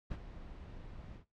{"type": "noise with ADSR envelope", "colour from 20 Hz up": "brown", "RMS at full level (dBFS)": -38, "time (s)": [0.1, 1.25], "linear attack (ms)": 17, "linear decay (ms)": 51, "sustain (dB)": -11, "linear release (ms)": 100, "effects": ["noise-tail reverb RT60 0.2 s tail -17 dB re dry", "low-pass 4000 Hz 12 dB/octave"]}